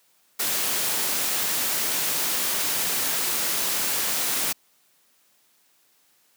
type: noise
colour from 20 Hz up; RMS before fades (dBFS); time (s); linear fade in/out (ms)
white; -25; 0.39-4.53; 10
effects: white hiss -63 dBFS RMS until 6.36 s + high-pass 150 Hz 12 dB/octave